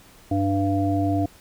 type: harmonic tone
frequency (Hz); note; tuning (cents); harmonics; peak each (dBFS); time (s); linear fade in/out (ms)
98.3; G2; +5; 1 / 3 / 5 / 7; -24 / -22 / -36 / -26; 0.31-1.26; 5
effects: pink hiss -51 dBFS RMS until 1.4 s